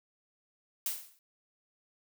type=noise with exponential decay; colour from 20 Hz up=blue; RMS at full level=-30 dBFS; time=0.86-1.19 s; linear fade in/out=2 ms; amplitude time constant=71 ms; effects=none